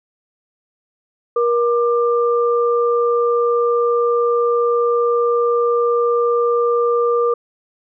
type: tone pair together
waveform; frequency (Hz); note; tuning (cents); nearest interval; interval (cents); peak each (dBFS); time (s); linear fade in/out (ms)
sine; 475.1 / 1189.6; A#4 / D6; +33 / +22; octave + major third; 1589; -14 / -20; 1.36-7.34; 5
effects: none